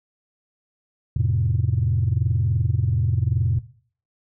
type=chord; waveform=sine; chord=F major; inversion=none; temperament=equal; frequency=87.31 / 110 / 130.81 Hz; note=F2 / A2 / C3; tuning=0 / 0 / 0 cents; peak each=-22 / -20 / -22 dBFS; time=1.16-3.59 s; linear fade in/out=5 ms; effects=noise-tail reverb RT60 0.5 s tail -17 dB re dry + tanh soft clip ceiling -11 dBFS